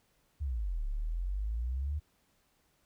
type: exponential two-way sweep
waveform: sine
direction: down then up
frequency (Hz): 77 to 34.3 to 77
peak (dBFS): -31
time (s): 0.4-2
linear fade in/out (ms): 20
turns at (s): 0.86
effects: pink hiss -72 dBFS RMS until 2.85 s